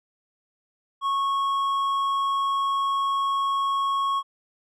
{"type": "tone with hard clipping", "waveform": "sine", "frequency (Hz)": 1100, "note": "C#6", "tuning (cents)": -14, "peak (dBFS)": -23, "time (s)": [1.01, 4.23], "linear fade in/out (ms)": 50, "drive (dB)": 5, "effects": []}